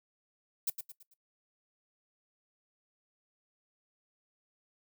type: noise with echo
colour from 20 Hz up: violet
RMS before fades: -31 dBFS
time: 0.67-0.7 s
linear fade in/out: 5 ms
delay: 110 ms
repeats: 4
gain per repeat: -8 dB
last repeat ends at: 1.14 s
effects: noise-tail reverb RT60 0.1 s tail -17 dB re dry